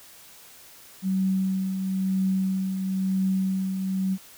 sine tone with tremolo, 190 Hz, F#3, 46 cents sharp, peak -20 dBFS, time 1.02-4.18 s, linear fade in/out 50 ms, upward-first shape triangle, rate 1 Hz, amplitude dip 50%, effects white hiss -49 dBFS RMS until 4.37 s

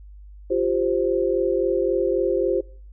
sine chord, F suspended second, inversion none, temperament just, 349.2 / 392.9 / 523.8 Hz, F4 / G4 / C5, 0 / +4 / +2 cents, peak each -23 dBFS, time 0.5-2.61 s, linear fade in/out 10 ms, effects noise-tail reverb RT60 0.5 s tail -22 dB re dry + added 50 Hz sine -40 dBFS peak until 2.92 s

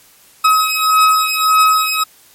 40% pulse beating tone pair, 1274 / 1275.7 Hz, D#6 / D#6, +41 / +43 cents, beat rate 1.7 Hz, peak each -12 dBFS, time 0.44-2.04 s, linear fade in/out 10 ms, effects white hiss -47 dBFS RMS until 2.34 s + MP3 64 kbps

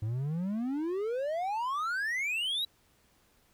triangle exponential sweep, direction up, 103.83 to 3951 Hz, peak -28 dBFS, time 0.02-2.65 s, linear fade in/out 5 ms, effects pink hiss -67 dBFS RMS until 3.53 s

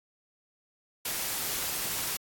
white noise, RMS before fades -32 dBFS, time 1.05-2.17 s, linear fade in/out 5 ms, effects AAC 64 kbps

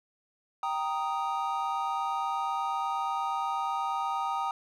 triangle chord, Eb major, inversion first, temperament equal, 784 / 932.3 / 1244.5 Hz, G5 / Bb5 / Eb6, 0 / 0 / 0 cents, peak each -31 dBFS, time 0.63-4.51 s, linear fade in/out 2 ms, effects none

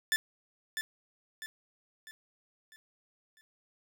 sawtooth tone with echo, 1760 Hz, A6, in tune, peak -22 dBFS, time 0.12-0.16 s, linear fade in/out 0 ms, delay 650 ms, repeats 5, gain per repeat -7 dB, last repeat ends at 3.41 s, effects none

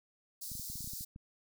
white high-pass noise, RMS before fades -43 dBFS, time 0.41-1.05 s, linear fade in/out 10 ms, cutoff 4200 Hz, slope 48 dB/octave
clicks, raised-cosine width 5 ms, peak -36 dBFS, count 11, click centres 0.517 / 0.553 / 0.597 / 0.7 / 0.756 / 0.807 / 0.844 / 0.875 / 0.935 / 1.009 / 1.161 s
effects none

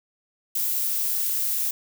violet noise, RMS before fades -25 dBFS, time 0.55-1.71 s, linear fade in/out 5 ms, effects none

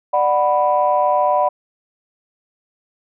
sine chord, B minor, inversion first, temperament just, 592.7 / 740.8 / 987.8 Hz, D5 / F#5 / B5, +16 / +2 / 0 cents, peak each -17 dBFS, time 0.13-1.49 s, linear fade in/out 10 ms, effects tanh soft clip ceiling -4 dBFS

